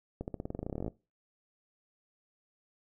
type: accelerating click train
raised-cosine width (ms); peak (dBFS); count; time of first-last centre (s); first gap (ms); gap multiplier
2; -23; 19; 0.21-0.88; 69; 0.92
effects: noise-tail reverb RT60 0.3 s tail -21 dB re dry